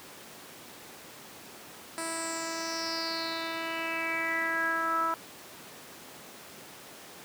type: tone with low-pass filter sweep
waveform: 10% pulse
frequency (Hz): 328.3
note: E4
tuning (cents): -7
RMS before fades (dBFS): -32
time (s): 1.98-5.14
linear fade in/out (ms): 0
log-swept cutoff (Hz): 9500 to 1200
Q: 6.4
effects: pink hiss -47 dBFS RMS until 7.24 s + high-pass 200 Hz 12 dB/octave